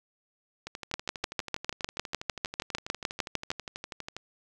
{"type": "two click trains", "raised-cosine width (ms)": 0.2, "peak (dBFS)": [-20, -10], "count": [44, 18], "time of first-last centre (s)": [[0.67, 4.166], [0.94, 3.504]], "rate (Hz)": [12.3, 6.63], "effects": []}